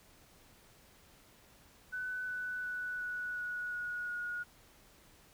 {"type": "tone with pitch steps", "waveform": "sine", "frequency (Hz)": [1501, 1491.5, 1482, 1472.7, 1463.3, 1454.1, 1444.9], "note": ["F#6", "F#6", "F#6", "F#6", "F#6", "F#6", "F#6"], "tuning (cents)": [24, 13, 2, -9, -20, -31, -42], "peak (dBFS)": -36, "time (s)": [1.92, 4.44], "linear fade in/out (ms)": 20, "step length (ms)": 360, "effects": ["pink hiss -62 dBFS RMS until 5.33 s"]}